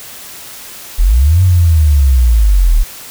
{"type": "linear two-way sweep", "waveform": "sine", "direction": "up then down", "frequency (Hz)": [35.65, 94, 35.65], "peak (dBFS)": -5, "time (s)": [0.98, 2.84], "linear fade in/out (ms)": 20, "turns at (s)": 1.42, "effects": ["white hiss -31 dBFS RMS until 3.1 s"]}